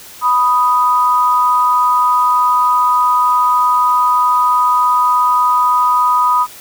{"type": "tone pair together", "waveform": "sine", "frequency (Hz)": [987.8, 1244.5], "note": ["B5", "D#6"], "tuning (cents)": [0, 0], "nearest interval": "major third", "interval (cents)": 400, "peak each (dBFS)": -12, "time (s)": [0.21, 6.47], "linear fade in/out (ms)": 50, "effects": ["white hiss -36 dBFS RMS until 6.6 s"]}